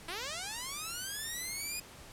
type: linear sweep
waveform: 5% pulse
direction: up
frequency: 317.7 to 2489 Hz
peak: -26 dBFS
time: 0.08-1.8 s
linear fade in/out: 5 ms
effects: pink hiss -52 dBFS RMS until 2.12 s + low-pass 12000 Hz 12 dB/octave